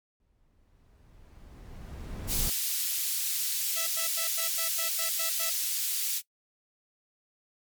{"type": "noise with exponential growth", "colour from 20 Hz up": "brown", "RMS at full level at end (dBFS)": -31, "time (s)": [0.2, 2.5], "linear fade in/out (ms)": 1, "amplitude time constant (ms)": 500}
{"type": "high-pass noise", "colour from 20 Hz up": "white", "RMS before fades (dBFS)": -30, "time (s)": [2.27, 6.22], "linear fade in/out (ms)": 50, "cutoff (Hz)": 3300, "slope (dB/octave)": 12}
{"type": "tone bursts", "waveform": "5% pulse", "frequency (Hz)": 659.3, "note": "E5", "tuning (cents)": 0, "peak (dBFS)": -22, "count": 9, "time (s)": [3.76, 5.502], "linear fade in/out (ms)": 10, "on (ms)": 110, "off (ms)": 94}
{"effects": ["noise-tail reverb RT60 0.1 s tail -20 dB re dry", "MP3 96 kbps"]}